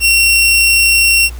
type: tone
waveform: sawtooth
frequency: 2732 Hz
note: F7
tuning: 39 cents flat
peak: -4 dBFS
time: 0-1.3 s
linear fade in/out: 50 ms
effects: added 60 Hz sine -24 dBFS peak until 1.39 s + pink hiss -39 dBFS RMS until 1.39 s